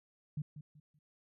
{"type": "tone with echo", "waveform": "sine", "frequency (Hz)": 150, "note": "D3", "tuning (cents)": 37, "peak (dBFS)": -34, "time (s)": [0.37, 0.42], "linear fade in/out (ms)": 5, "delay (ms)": 190, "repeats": 3, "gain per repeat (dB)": -11, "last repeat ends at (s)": 0.99, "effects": []}